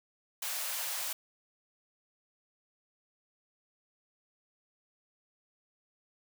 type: high-pass noise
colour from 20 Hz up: white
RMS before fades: -36 dBFS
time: 0.42-1.13 s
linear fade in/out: 5 ms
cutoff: 550 Hz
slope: 48 dB/octave
effects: none